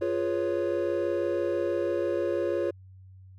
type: chord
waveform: triangle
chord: C# dominant seventh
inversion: first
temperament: equal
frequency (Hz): 349.2 / 415.3 / 493.9 / 554.4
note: E#4 / G#4 / B4 / C#5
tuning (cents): 0 / 0 / 0 / 0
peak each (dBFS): -27 / -31 / -32 / -28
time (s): 0.01-2.71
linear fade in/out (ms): 10
effects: added 94 Hz sine -47 dBFS peak until 3.38 s